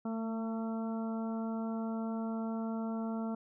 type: harmonic tone with a mistuned harmonic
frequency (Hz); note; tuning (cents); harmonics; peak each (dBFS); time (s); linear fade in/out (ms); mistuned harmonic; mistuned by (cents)
225.2; A3; +40; 1 / 2 / 3 / 4 / 5 / 6; -34 / -45 / -44 / -48 / -53 / -50; 0.05-3.35; 5; 1; -15
effects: none